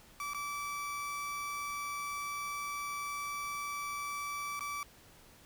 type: tone with dropouts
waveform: 30% pulse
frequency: 1157 Hz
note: D6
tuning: 26 cents flat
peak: -34 dBFS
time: 0.2-4.83 s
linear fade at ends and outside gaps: 1 ms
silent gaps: 0.335-0.346 / 4.594-4.607 s
effects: pink hiss -59 dBFS RMS until 5.45 s